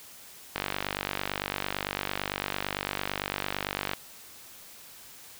click train, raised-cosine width 0.3 ms, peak -12 dBFS, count 166, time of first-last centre 0.56-3.934 s, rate 48.9 Hz, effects white hiss -49 dBFS RMS until 5.39 s

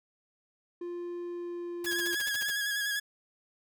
triangle tone with pitch glide, 349.2 to 346.8 Hz, F4 to F4, 0 to -12 cents, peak -33 dBFS, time 0.81-2.15 s, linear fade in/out 5 ms, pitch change -12 cents, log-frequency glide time 1.22-1.89 s
white noise bursts, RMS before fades -39 dBFS, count 10, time 1.84-2.505 s, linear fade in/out 5 ms, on 26 ms, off 45 ms
sawtooth tone with vibrato, 1661.2 Hz, G#6, in tune, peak -26 dBFS, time 1.86-3 s, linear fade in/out 10 ms, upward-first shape square, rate 10 Hz, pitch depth 30 cents each way
effects none

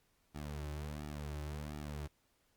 sawtooth tone with flanger, 74.3 Hz, D2, 21 cents sharp, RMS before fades -43 dBFS, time 0.34-2.08 s, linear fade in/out 20 ms, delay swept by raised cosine 1.9 to 4.3 ms, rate 1.4 Hz, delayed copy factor -1, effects pink hiss -75 dBFS RMS until 2.56 s + Opus 48 kbps

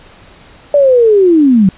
sine linear sweep, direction down, 588 to 178.9 Hz, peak -4 dBFS, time 0.74-1.69 s, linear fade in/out 2 ms, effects pink hiss -40 dBFS RMS until 1.77 s + resampled to 8000 Hz

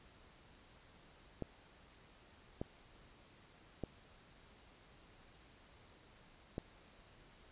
clicks, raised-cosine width 2 ms, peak -26 dBFS, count 4, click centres 1.423 / 2.615 / 3.837 / 6.581 s, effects pink hiss -63 dBFS RMS until 7.51 s + resampled to 8000 Hz

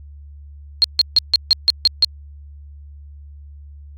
sine tone bursts, 4238 Hz, C8, 21 cents sharp, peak -8 dBFS, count 8, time 0.82-2.046 s, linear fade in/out 0 ms, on 22 ms, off 150 ms, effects added 72 Hz sine -36 dBFS peak until 3.97 s + AAC 64 kbps

